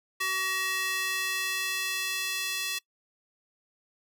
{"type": "tone with high-pass filter sweep", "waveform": "square", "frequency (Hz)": 378, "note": "F#4", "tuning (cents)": 37, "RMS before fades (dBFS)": -31, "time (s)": [0.2, 2.79], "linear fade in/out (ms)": 10, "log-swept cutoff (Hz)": [1600, 2900], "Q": 1.3, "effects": ["noise-tail reverb RT60 0.1 s tail -22 dB re dry"]}